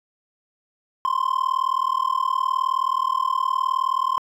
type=tone with amplitude modulation; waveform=triangle; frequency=1046.5 Hz; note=C6; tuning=in tune; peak=-13 dBFS; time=1.05-4.18 s; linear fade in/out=0 ms; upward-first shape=sine; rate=39.1 Hz; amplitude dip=100%; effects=tanh soft clip ceiling -9 dBFS